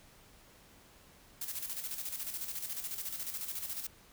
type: noise with tremolo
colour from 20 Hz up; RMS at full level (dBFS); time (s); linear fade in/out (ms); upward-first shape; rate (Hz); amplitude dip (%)
blue; -38; 1.41-3.87; 5; square; 14; 55
effects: pink hiss -60 dBFS RMS until 4.12 s